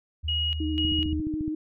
sine tone with pitch glide, 77.78 to 78.37 Hz, D#2 to D#2, 0 to +13 cents, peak -28 dBFS, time 0.23-1.22 s, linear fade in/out 20 ms, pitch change +13 cents, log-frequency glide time 0.53-1.04 s
sine tone with tremolo, 2890 Hz, F#7, 41 cents flat, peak -25 dBFS, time 0.28-1.13 s, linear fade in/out 5 ms, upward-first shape square, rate 2 Hz, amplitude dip 80%
sine tone with vibrato, 309.5 Hz, D#4, 9 cents flat, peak -27 dBFS, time 0.6-1.55 s, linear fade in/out 5 ms, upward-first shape triangle, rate 12 Hz, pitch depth 26 cents each way
click train, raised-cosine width 5 ms, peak -22 dBFS, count 10, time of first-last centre 0.85-1.479 s, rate 14.3 Hz
effects none

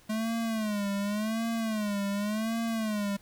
square tone with vibrato, 213.9 Hz, A3, 49 cents flat, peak -29 dBFS, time 0.09-3.17 s, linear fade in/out 10 ms, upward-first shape sine, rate 0.89 Hz, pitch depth 120 cents each way, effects pink hiss -59 dBFS RMS until 3.21 s

